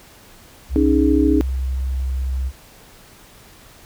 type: tone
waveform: sine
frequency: 65.3 Hz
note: C2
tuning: 3 cents flat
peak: -19 dBFS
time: 0.69-2.52 s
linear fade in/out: 50 ms
type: chord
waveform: sine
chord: C# suspended second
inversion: none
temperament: equal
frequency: 277.2 / 311.1 / 415.3 Hz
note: C#4 / D#4 / G#4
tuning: 0 / 0 / 0 cents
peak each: -17 / -16 / -21 dBFS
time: 0.76-1.41 s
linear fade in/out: 0 ms
effects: pink hiss -46 dBFS RMS until 3.85 s